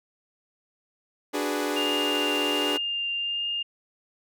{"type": "chord", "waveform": "sawtooth", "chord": "G# half-diminished seventh", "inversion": "second", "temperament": "equal with one note detuned", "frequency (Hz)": [293.7, 370, 414.1, 493.9], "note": ["D4", "F#4", "G#4", "B4"], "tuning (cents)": [0, 0, -5, 0], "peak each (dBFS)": [-25, -30, -27, -30], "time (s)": [1.33, 2.78], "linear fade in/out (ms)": 20}
{"type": "tone with vibrato", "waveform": "sine", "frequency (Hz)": 2807, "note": "F7", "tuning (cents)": 8, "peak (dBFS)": -26, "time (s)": [1.76, 3.63], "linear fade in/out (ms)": 10, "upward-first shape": "triangle", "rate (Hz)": 1.3, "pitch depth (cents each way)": 11}
{"effects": []}